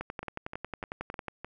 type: two click trains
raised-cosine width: 0.5 ms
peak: -24 / -20 dBFS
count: 5 / 15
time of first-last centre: 0.23-1.446 / 0.01-1.283 s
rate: 3.29 / 11 Hz
effects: none